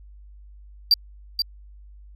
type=tone with echo; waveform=triangle; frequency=4699 Hz; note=D8; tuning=in tune; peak=-11 dBFS; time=0.91-0.94 s; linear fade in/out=2 ms; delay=480 ms; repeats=1; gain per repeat=-7 dB; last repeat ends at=1.42 s; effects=added 50 Hz sine -43 dBFS peak until 2.15 s